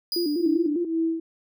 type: tone with exponential decay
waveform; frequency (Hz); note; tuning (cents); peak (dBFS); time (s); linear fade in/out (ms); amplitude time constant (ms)
45% pulse; 4914; D#8; -22; -23; 0.12-0.68; 1; 120
type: tone with vibrato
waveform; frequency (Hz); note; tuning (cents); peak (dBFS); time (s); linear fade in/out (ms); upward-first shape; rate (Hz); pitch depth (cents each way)
sine; 320; D#4; +49; -22; 0.16-0.85; 5; square; 5; 140
type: tone with tremolo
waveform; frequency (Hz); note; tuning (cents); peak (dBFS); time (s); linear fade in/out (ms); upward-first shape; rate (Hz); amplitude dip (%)
sine; 327.3; E4; -12; -20; 0.4-1.2; 5; sine; 2; 90
effects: none